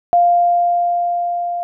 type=tone with level ramp; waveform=sine; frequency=698.5 Hz; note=F5; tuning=in tune; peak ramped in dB=-8 to -19 dBFS; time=0.13-1.63 s; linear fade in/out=0 ms; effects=none